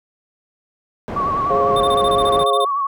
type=low-pass noise; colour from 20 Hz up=white; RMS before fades=-27 dBFS; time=1.08-2.44 s; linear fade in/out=0 ms; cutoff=650 Hz; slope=12 dB/octave
type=tone with vibrato; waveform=sine; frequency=1119 Hz; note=C#6; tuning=16 cents sharp; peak=-17 dBFS; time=1.16-2.87 s; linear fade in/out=5 ms; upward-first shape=sine; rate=10 Hz; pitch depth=54 cents each way
type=chord; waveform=sine; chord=Db major; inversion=second; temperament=equal with one note detuned; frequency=415.3 / 542.6 / 698.5 Hz; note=Ab4 / Db5 / F5; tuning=0 / -37 / 0 cents; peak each=-20 dBFS; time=1.5-2.65 s; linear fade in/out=5 ms
type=tone bursts; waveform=square; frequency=3600 Hz; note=A7; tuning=39 cents sharp; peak=-24 dBFS; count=13; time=1.76-2.645 s; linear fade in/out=5 ms; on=45 ms; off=25 ms
effects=none